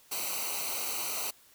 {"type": "noise with comb filter", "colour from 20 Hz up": "white", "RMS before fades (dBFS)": -34, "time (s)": [0.11, 1.31], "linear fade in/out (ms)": 10, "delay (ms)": 0.58, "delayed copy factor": -0.85, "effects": ["white hiss -60 dBFS RMS until 1.54 s"]}